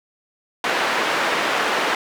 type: band-pass noise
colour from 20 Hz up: white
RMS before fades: -21 dBFS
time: 0.64-1.95 s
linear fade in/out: 2 ms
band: 340 to 1900 Hz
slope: 12 dB/octave
effects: none